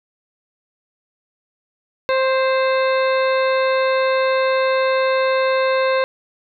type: harmonic tone with a mistuned harmonic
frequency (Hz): 526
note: C5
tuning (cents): +9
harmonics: 1 / 2 / 3 / 4 / 5 / 7 / 8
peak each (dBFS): -16 / -22 / -26 / -28 / -30 / -33 / -34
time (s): 2.09-6.04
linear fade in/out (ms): 0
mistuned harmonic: 4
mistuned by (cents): -20
effects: none